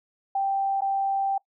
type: tone with dropouts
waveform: sine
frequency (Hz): 784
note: G5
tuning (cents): 0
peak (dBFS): -22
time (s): 0.35-1.38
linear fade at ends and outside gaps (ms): 5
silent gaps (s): 0.808-0.818
effects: noise-tail reverb RT60 0.1 s tail -22 dB re dry